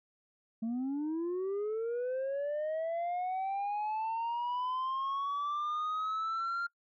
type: linear sweep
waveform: sine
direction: up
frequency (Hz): 220 to 1396.9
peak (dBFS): -29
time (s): 0.62-6.67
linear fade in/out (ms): 10
effects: noise-tail reverb RT60 0.1 s tail -25 dB re dry + tanh soft clip ceiling -31 dBFS